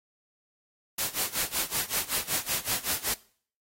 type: noise with tremolo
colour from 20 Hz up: white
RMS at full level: -27 dBFS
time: 0.98-3.14 s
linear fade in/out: 5 ms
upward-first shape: sine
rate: 5.3 Hz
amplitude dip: 90%
effects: noise-tail reverb RT60 0.5 s tail -21 dB re dry + AAC 48 kbps